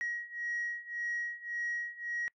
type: beating tone pair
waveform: sine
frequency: 1898 / 1899.8 Hz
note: A#6 / A#6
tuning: +31 / +32 cents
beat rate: 1.8 Hz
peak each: -38 / -36 dBFS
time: 0.01-2.28 s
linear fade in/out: 0 ms
effects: noise-tail reverb RT60 0.1 s tail -25 dB re dry + tanh soft clip ceiling -29 dBFS